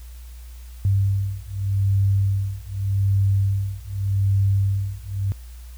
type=beating tone pair; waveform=sine; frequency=98 / 98.84 Hz; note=G2 / G2; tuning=0 / +15 cents; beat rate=0.84 Hz; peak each=-21 dBFS; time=0.85-5.32 s; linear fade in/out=0 ms; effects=added 60 Hz sine -36 dBFS peak until 5.77 s + white hiss -52 dBFS RMS until 5.77 s